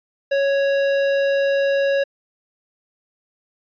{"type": "tone with tanh clipping", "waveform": "sine", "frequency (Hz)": 554.4, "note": "C#5", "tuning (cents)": 0, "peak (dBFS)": -18, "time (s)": [0.31, 2.04], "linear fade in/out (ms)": 10, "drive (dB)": 16, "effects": ["resampled to 11025 Hz"]}